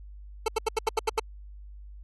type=tone bursts; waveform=25% pulse; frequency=441.5 Hz; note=A4; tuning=6 cents sharp; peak=-19 dBFS; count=8; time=0.46-1.197 s; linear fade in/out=5 ms; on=23 ms; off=79 ms; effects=added 50 Hz sine -42 dBFS peak until 2.03 s + AAC 32 kbps